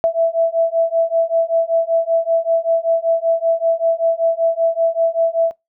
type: beating tone pair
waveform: sine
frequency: 659.3 / 664.5 Hz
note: E5 / E5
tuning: 0 / +14 cents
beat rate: 5.2 Hz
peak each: -16 dBFS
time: 0.04-5.51 s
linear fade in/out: 0 ms
effects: noise-tail reverb RT60 0.2 s tail -24 dB re dry